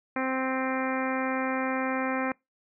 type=harmonic tone with a mistuned harmonic; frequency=261.6 Hz; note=C4; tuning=in tune; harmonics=1 / 2 / 3 / 4 / 5 / 6 / 7 / 8 / 9; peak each=-30 / -33 / -35 / -36 / -37 / -38 / -38 / -39 / -40 dBFS; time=0.16-2.32 s; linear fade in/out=2 ms; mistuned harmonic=9; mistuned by=+22 cents; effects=noise-tail reverb RT60 0.2 s tail -25 dB re dry